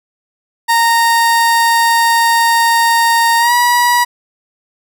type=tone with pitch glide; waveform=30% pulse; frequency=926 to 968.7 Hz; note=A#5 to B5; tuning=-12 to -34 cents; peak=-6 dBFS; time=0.68-4.05 s; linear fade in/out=20 ms; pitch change=+78 cents; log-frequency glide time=3.39-3.53 s; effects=none